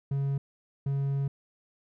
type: tone bursts at uneven times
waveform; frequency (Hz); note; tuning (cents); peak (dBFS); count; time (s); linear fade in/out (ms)
triangle; 138.59; C#3; 0; -24; 2; 0.11-0.38 / 0.86-1.28; 5
effects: none